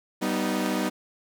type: chord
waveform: sawtooth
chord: G augmented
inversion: none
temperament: equal with one note detuned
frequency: 193.75 / 246.9 / 311.1 Hz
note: G3 / B3 / D#4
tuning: -20 / 0 / 0 cents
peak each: -25 dBFS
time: 0.21-0.9 s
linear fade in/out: 20 ms
effects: none